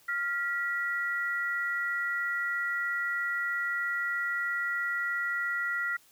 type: tone pair together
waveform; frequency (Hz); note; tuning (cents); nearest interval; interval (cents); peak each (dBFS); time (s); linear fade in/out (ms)
sine; 1396.9 / 1940; F6 / B6; 0 / -31; tritone; 569; -31 / -31; 0.08-5.97; 10
effects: white hiss -61 dBFS RMS until 6.11 s